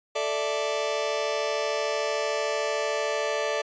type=chord; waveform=sawtooth; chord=A suspended fourth; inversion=none; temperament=just; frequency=440 / 586.7 / 660 Hz; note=A4 / D5 / E5; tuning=0 / -2 / +2 cents; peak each=-26 / -24 / -28 dBFS; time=0.15-3.62 s; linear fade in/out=10 ms; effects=resampled to 16000 Hz